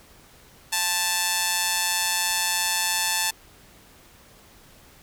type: tone with amplitude modulation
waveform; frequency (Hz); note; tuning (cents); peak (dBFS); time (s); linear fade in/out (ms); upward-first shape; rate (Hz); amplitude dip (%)
5% pulse; 880; A5; 0; -7; 0.72-3.31; 10; sine; 183; 60
effects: pink hiss -52 dBFS RMS until 5.02 s

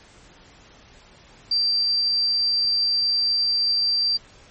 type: tone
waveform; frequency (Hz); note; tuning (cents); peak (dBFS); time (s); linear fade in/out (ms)
sine; 4699; D8; 0; -18; 1.51-4.17; 5
effects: pink hiss -50 dBFS RMS until 4.5 s + MP3 32 kbps

